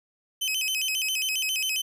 sawtooth tone with vibrato, 2794 Hz, F7, in tune, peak -22 dBFS, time 0.41-1.82 s, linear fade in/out 10 ms, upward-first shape square, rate 7.4 Hz, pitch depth 160 cents each way, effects none

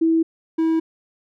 sine / triangle tone pair in turn, 326.2 / 323.9 Hz, E4 / E4, -18 / -30 cents, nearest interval unison, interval 12 cents, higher first, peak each -14 dBFS, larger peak neither, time 0.01-0.23 / 0.58-0.8 s, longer neither, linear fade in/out 10 ms, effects none

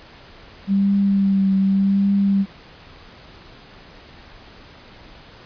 sine tone with vibrato, 196 Hz, G3, in tune, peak -14 dBFS, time 0.67-2.46 s, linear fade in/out 50 ms, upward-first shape triangle, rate 0.85 Hz, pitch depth 30 cents each way, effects pink hiss -44 dBFS RMS until 5.45 s + resampled to 11025 Hz

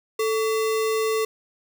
sine tone with sample-and-hold, 440 Hz, A4, in tune, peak -20 dBFS, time 0.19-1.25 s, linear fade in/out 5 ms, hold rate 1575 Hz, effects none

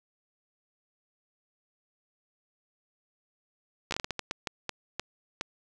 slowing click train, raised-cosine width 0.2 ms, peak -14 dBFS, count 13, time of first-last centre 3.91-5.411 s, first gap 13 ms, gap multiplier 1.37, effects none

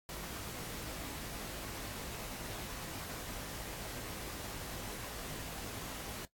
pink noise with comb filter, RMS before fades -44 dBFS, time 0.09-6.25 s, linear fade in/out 0 ms, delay 19 ms, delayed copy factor +0.55, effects noise-tail reverb RT60 0.1 s tail -18 dB re dry + AAC 64 kbps

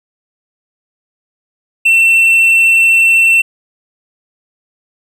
triangle tone, 2694 Hz, E7, 37 cents sharp, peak -4 dBFS, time 1.85-3.42 s, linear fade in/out 10 ms, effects none

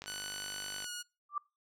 click train, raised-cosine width 0.2 ms, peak -26 dBFS, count 42, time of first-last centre 0.02-0.843 s, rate 49.8 Hz
10% pulse tone with pitch glide, 1488 to 1445.6 Hz, F#6 to F#6, +9 to -41 cents, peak -31 dBFS, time 0.06-1.03 s, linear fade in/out 20 ms, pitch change -50 cents, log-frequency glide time 0.81-0.9 s
sine tone with exponential growth, 1174.7 Hz, D6, in tune, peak -28 dBFS, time 1.29-1.38 s, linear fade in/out 5 ms, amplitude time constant 19 ms
effects noise-tail reverb RT60 0.3 s tail -25 dB re dry

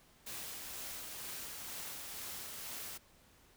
white noise with tremolo, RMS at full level -44 dBFS, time 0.26-2.98 s, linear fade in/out 10 ms, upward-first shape sine, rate 2.1 Hz, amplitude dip 25%, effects pink hiss -65 dBFS RMS until 3.56 s

